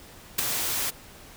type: noise with ADSR envelope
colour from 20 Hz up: white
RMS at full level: -20 dBFS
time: 0.38-0.91 s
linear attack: 11 ms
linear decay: 5 ms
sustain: -8 dB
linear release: 19 ms
effects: pink hiss -48 dBFS RMS until 1.36 s